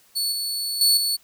sawtooth tone with level steps, 4435 Hz, C#8, in tune, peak -19 / -22 / -12 / -18 dBFS, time 0.15-1.17 s, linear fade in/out 20 ms, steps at 0.32 / 0.81 / 0.97 s, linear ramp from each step 2 ms, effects white hiss -57 dBFS RMS until 1.23 s

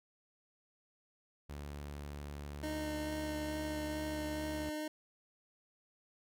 sawtooth tone, 72.4 Hz, D2, 24 cents flat, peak -39 dBFS, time 1.49-4.7 s, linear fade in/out 10 ms
25% pulse tone with vibrato, 306.4 Hz, D#4, 27 cents flat, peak -34 dBFS, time 2.63-4.88 s, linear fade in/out 5 ms, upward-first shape sine, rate 2.3 Hz, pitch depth 11 cents each way
effects none

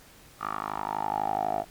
10% pulse tone with band-pass filter sweep, 52.1 Hz, G#1, 6 cents sharp, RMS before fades -30 dBFS, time 0.39-1.65 s, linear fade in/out 50 ms, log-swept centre 1200 to 670 Hz, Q 7.4, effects pink hiss -53 dBFS RMS until 1.7 s + MP3 96 kbps

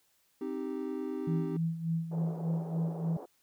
triangle chord, C minor, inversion none, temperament equal, 261.6 / 311.1 / 392 Hz, C4 / Eb4 / G4, 0 / 0 / 0 cents, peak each -36 dBFS, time 0.41-1.57 s, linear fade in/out 5 ms
sine tone with tremolo, 164.5 Hz, E3, 3 cents flat, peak -27 dBFS, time 1.27-3.17 s, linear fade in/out 5 ms, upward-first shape sine, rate 3.4 Hz, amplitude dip 70%
pink band-pass noise, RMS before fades -45 dBFS, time 2.11-3.26 s, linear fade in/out 10 ms, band 340 to 730 Hz, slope 24 dB/octave
effects white hiss -71 dBFS RMS until 3.42 s

